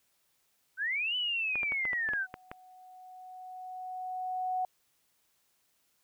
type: linear two-way sweep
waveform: sine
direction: up then down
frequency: 1487 to 3016 to 1487 Hz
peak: -29 dBFS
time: 0.77-2.27 s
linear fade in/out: 50 ms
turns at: 1.16 s
type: tone with exponential growth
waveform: sine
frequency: 740 Hz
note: F#5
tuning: in tune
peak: -28 dBFS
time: 1.43-4.65 s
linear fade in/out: 2 ms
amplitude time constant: 700 ms
type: clicks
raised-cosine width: 0.5 ms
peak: -24 dBFS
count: 9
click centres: 1.556 / 1.632 / 1.721 / 1.853 / 1.932 / 2.089 / 2.135 / 2.341 / 2.515 s
effects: white hiss -73 dBFS RMS until 6.03 s